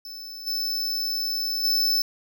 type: tone with level steps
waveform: square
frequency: 5270 Hz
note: E8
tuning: 1 cent flat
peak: -36 / -25 / -20 dBFS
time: 0.05-2.02 s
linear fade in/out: 2 ms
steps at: 0.46 / 1.63 s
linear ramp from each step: 20 ms
effects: none